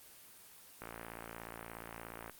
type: click train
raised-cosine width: 0.5 ms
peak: -29 dBFS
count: 85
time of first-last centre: 0.82-2.296 s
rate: 56.9 Hz
effects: white hiss -57 dBFS RMS until 2.39 s + Opus 24 kbps